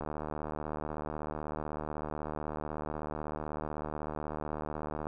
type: click train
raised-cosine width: 1 ms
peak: -23 dBFS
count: 386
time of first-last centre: 0.01-5.069 s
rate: 76.1 Hz
effects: none